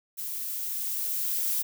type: noise with level ramp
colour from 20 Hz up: violet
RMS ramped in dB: -35 to -27 dBFS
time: 0.17-1.63 s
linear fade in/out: 20 ms
effects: none